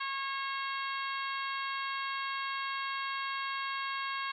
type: harmonic tone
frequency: 545 Hz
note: C#5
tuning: 29 cents flat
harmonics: 2 / 3 / 4 / 5 / 6 / 7 / 8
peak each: -36 / -40 / -42 / -44 / -46 / -47 / -48 dBFS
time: 0-4.32 s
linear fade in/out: 10 ms
effects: none